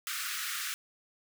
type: high-pass noise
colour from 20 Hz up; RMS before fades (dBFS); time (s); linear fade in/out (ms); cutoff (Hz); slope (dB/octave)
pink; -36; 0.07-0.74; 0; 1200; 96
effects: none